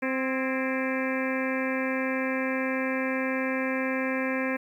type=harmonic tone with a mistuned harmonic; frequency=261.6 Hz; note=C4; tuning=in tune; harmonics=1 / 2 / 3 / 4 / 5 / 6 / 7 / 8 / 9 / 10; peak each=-29 / -31 / -42 / -37 / -44 / -36 / -37 / -38 / -36 / -44 dBFS; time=0.02-4.57 s; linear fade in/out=10 ms; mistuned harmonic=6; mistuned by=+69 cents; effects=10-bit